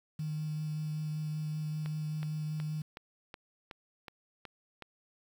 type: tone with vibrato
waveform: sine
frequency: 153.6 Hz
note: D#3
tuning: 22 cents flat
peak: -33 dBFS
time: 0.19-2.82 s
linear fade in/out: 5 ms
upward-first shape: sine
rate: 5.2 Hz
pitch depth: 12 cents each way
type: click train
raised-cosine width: 0.3 ms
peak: -28 dBFS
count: 9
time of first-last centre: 1.86-4.823 s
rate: 2.7 Hz
effects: 9-bit